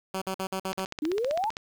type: tone bursts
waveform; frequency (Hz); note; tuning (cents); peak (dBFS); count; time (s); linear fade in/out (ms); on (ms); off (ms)
10% pulse; 190; F#3; +46; -21; 6; 0.14-0.852; 5; 77; 50
type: click train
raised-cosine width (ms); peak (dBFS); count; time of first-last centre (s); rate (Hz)
0.2; -17; 14; 0.73-1.569; 15.5
type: exponential sweep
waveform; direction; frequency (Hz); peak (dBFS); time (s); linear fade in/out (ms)
sine; up; 289.3 to 932.3; -25; 1.02-1.5; 5
effects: 9-bit